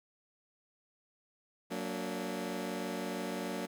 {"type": "chord", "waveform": "20% pulse", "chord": "Gb augmented", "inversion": "none", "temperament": "just", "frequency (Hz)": [185, 231.2, 289.1], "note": ["Gb3", "Bb3", "D4"], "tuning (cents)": [0, -14, -27], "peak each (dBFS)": [-35, -35, -36], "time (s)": [1.7, 3.67], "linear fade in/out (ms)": 20, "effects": []}